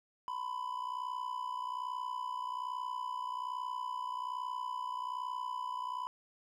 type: tone with amplitude modulation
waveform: triangle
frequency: 1000 Hz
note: B5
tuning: 21 cents sharp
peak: -31 dBFS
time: 0.28-6.07 s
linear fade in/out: 0 ms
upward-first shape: sine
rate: 61.2 Hz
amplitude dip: 75%
effects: none